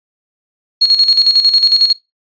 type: tone with tremolo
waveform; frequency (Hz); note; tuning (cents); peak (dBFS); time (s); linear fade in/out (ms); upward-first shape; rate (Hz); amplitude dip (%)
sine; 4301; C8; +47; -5; 0.81-1.93; 10; square; 11; 65
effects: noise-tail reverb RT60 0.2 s tail -18 dB re dry + resampled to 11025 Hz